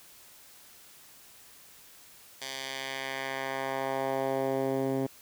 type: tone with band-pass filter sweep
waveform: 10% pulse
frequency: 134.2 Hz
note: C3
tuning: 44 cents sharp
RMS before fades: -32 dBFS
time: 2.41-5.07 s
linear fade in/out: 10 ms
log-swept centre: 4600 to 270 Hz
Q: 1
effects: white hiss -54 dBFS RMS until 5.21 s